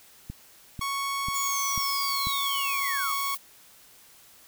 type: click train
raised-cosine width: 5 ms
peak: -23 dBFS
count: 5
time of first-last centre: 0.3-2.27 s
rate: 2.03 Hz
type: tone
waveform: sawtooth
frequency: 1108.7 Hz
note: C#6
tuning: in tune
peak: -24 dBFS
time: 0.81-3.35 s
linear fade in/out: 5 ms
type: noise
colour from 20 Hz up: violet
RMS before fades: -35 dBFS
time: 1.33-3.38 s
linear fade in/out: 20 ms
type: linear sweep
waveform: sine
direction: down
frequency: 7040 to 1100 Hz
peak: -31 dBFS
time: 1.35-3.14 s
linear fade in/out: 10 ms
effects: white hiss -54 dBFS RMS until 4.47 s